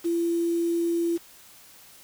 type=tone with quantisation; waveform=sine; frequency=338.7 Hz; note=E4; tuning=47 cents sharp; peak=-22 dBFS; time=0.04-1.18 s; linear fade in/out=20 ms; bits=7; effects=white hiss -51 dBFS RMS until 2.03 s